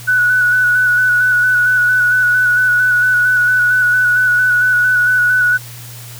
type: tone with vibrato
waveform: sine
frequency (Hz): 1480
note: F#6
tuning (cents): 0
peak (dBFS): -9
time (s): 0.07-5.58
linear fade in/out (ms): 20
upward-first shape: square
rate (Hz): 4.4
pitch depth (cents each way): 20
effects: added 119 Hz sine -32 dBFS peak until 6.19 s + white hiss -35 dBFS RMS until 6.19 s